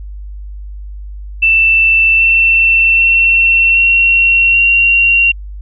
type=tone with pitch steps; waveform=sine; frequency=2666 / 2688 / 2709 / 2731 / 2754 Hz; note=E7 / E7 / E7 / F7 / F7; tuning=+19 / +33 / +47 / -39 / -25 cents; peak=-6 dBFS; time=1.42-5.32 s; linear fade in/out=10 ms; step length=780 ms; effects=added 50 Hz sine -24 dBFS peak until 5.61 s